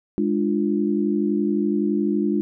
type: chord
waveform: sine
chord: D diminished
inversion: second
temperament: equal with one note detuned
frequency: 207.7 / 297.4 / 349.2 Hz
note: Ab3 / D4 / F4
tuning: 0 / +22 / 0 cents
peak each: -22 / -23 / -24 dBFS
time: 0.18-2.41 s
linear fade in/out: 0 ms
effects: none